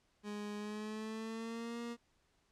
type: tone with pitch glide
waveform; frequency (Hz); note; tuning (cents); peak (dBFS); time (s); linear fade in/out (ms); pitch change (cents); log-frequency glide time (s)
30% pulse; 207.7 to 235.8; G#3 to A#3; 0 to +20; -38; 0.23-1.97; 50; +220; 0.57-1.8
effects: pink hiss -75 dBFS RMS until 2.51 s + low-pass 8000 Hz 12 dB/octave